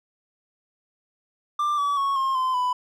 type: tone with pitch steps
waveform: triangle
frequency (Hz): 1185 / 1144.6 / 1105.6 / 1068 / 1031.6 / 996.5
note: D6 / D6 / C#6 / C6 / C6 / B5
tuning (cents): +15 / -45 / -5 / +35 / -25 / +15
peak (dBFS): -19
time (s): 1.59-2.73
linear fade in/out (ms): 5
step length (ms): 190
effects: none